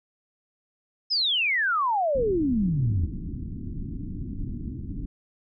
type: exponential sweep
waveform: sine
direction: down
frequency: 5274 to 76.3 Hz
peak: -21 dBFS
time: 1.1-3.07 s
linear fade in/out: 20 ms
type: low-pass noise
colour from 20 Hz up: pink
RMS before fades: -33 dBFS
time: 2.15-5.06 s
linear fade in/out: 5 ms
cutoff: 310 Hz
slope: 48 dB/octave
effects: none